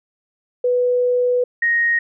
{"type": "tone pair in turn", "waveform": "sine", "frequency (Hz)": [493.9, 1870.1], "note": ["B4", "A#6"], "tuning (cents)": [0, 5], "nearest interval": "octave + major seventh", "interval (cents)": 2305, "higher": "second", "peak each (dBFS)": -14, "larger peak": "neither", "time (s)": [[0.64, 1.44], [1.62, 1.99]], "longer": "first", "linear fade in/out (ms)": 5, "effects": []}